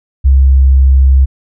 sine tone with pitch glide, 67.1 to 66.64 Hz, C2 to C2, +44 to +32 cents, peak -3 dBFS, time 0.24-1.26 s, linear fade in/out 20 ms, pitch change -12 cents, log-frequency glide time 0.34-0.62 s, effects none

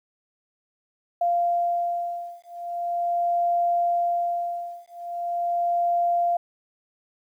sine beating tone pair, 694 / 694.41 Hz, F5 / F5, -11 / -10 cents, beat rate 0.41 Hz, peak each -25 dBFS, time 1.21-6.37 s, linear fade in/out 5 ms, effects 10-bit

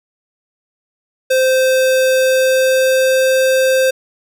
square tone with pitch glide, 520 to 523.3 Hz, C5 to C5, -11 to 0 cents, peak -11 dBFS, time 1.3-3.91 s, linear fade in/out 10 ms, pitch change +11 cents, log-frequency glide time 2.15-3.37 s, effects none

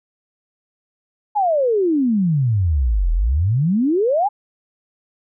sine exponential two-way sweep, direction down then up, 863 to 39.2 to 863 Hz, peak -14 dBFS, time 1.35-4.29 s, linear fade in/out 20 ms, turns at 3.12 s, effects none

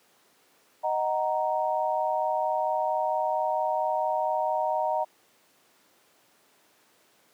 sine chord, D# minor, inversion none, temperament just, 622.3 / 746.7 / 933.4 Hz, D#5 / F#5 / A#5, 0 / +16 / +2 cents, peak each -28 / -29 / -28 dBFS, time 0.83-5.05 s, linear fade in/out 20 ms, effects pink hiss -62 dBFS RMS until 7.33 s + high-pass 300 Hz 12 dB/octave

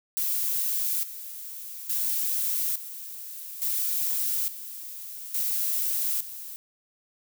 violet noise with tremolo, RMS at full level -27 dBFS, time 0.17-6.56 s, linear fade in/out 0 ms, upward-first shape square, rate 0.58 Hz, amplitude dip 75%, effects none

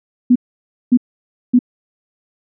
sine tone bursts, 246.9 Hz, B3, in tune, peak -6 dBFS, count 3, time 0.3-1.591 s, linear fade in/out 10 ms, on 57 ms, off 560 ms, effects none

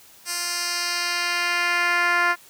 10% pulse tone with band-pass filter sweep, 349.2 Hz, F4, in tune, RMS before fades -23 dBFS, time 0.25-2.36 s, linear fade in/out 50 ms, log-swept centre 7700 to 1500 Hz, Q 1.2, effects white hiss -50 dBFS RMS until 2.49 s + high-pass 60 Hz 12 dB/octave

